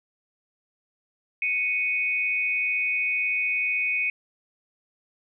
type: tone pair together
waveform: sine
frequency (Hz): 2215 / 2499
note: C#7 / D#7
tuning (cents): -2 / +7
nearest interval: major second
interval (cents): 209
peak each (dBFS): -27 / -24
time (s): 1.42-4.1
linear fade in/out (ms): 2
effects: none